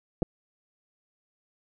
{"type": "clicks", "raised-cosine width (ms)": 2, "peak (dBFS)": -14, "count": 2, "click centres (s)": [0.222, 0.228], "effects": []}